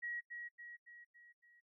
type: tone with echo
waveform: sine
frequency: 1907 Hz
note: A#6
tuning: 39 cents sharp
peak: -40 dBFS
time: 0.02-0.21 s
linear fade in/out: 20 ms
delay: 280 ms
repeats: 5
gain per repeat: -5 dB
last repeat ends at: 1.61 s
effects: noise-tail reverb RT60 0.1 s tail -23 dB re dry